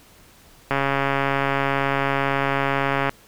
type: click train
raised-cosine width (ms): 0.5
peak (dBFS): -6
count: 330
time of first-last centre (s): 0.71-3.094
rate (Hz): 138
effects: pink hiss -51 dBFS RMS until 3.27 s